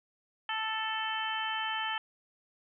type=harmonic tone; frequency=440 Hz; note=A4; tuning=in tune; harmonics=2 / 3 / 4 / 5 / 6 / 7; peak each=-36 / -39 / -37 / -45 / -41 / -37 dBFS; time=0.49-1.98 s; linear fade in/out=2 ms; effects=none